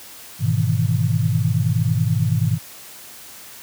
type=chord; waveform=sine; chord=E major seventh; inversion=first; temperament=equal; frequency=103.83 / 123.47 / 155.56 / 164.81 Hz; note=G#2 / B2 / D#3 / E3; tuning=0 / 0 / 0 / 0 cents; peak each=-20 / -20 / -22 / -25 dBFS; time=0.39-2.59 s; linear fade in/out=50 ms; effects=white hiss -40 dBFS RMS until 3.62 s + high-pass 60 Hz 12 dB/octave